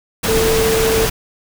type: tone in noise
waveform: sine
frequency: 446 Hz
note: A4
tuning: 23 cents sharp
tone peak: -14 dBFS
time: 0.28-1.06 s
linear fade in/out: 10 ms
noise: pink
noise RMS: -18 dBFS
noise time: 0.23-1.1 s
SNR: +1 dB
effects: none